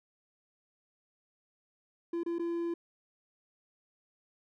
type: tone with dropouts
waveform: triangle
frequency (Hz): 339.8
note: F4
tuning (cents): -47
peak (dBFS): -29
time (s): 2.13-2.74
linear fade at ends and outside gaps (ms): 5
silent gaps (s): 2.234-2.261 / 2.385-2.394
effects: none